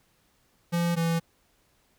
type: tone pair in turn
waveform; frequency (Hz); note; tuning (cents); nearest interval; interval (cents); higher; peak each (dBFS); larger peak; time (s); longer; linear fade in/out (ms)
square; 171.3 / 166.42; F3 / E3; -33 / +17; minor second; 50; first; -24; neither; 0.72-0.96 / 0.96-1.2; neither; 20
effects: pink hiss -67 dBFS RMS until 1.98 s